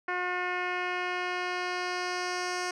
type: tone with low-pass filter sweep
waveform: 10% pulse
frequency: 360 Hz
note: F#4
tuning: 47 cents flat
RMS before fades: -32 dBFS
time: 0.08-2.71 s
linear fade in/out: 5 ms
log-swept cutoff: 1900 to 6500 Hz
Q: 1.7
effects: none